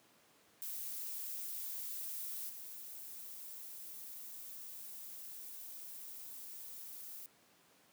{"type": "noise with level steps", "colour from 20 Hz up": "violet", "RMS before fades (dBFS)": [-43, -49], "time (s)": [0.62, 7.26], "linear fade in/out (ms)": 0, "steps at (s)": 2.49, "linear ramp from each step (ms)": 5, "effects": ["pink hiss -67 dBFS RMS until 7.92 s", "high-pass 200 Hz 12 dB/octave"]}